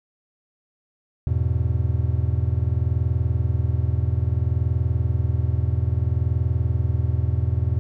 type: chord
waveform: triangle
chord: E major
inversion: none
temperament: just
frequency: 82.41 / 103.01 / 123.61 Hz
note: E2 / G#2 / B2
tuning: 0 / -14 / +2 cents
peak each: -20 / -23 / -22 dBFS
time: 1.27-7.79 s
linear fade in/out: 0 ms
effects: none